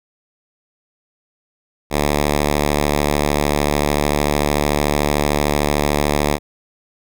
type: tone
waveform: 5% pulse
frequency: 73.42 Hz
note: D2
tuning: in tune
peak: -4 dBFS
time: 1.9-6.39 s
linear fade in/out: 50 ms
effects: none